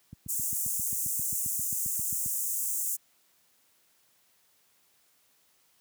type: click train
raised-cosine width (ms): 5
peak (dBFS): -29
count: 17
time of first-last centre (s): 0.13-2.26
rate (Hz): 7.51
type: high-pass noise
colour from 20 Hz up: pink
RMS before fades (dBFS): -31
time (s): 0.28-2.97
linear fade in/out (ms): 20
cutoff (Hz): 6800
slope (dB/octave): 48
effects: white hiss -67 dBFS RMS until 5.8 s + high-pass 80 Hz 12 dB/octave